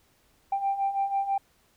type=beating tone pair; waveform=sine; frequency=784 / 790.1 Hz; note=G5 / G5; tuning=0 / +13 cents; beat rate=6.1 Hz; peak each=-30 / -25 dBFS; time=0.52-1.38 s; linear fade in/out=5 ms; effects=tanh soft clip ceiling -19 dBFS + pink hiss -65 dBFS RMS until 1.76 s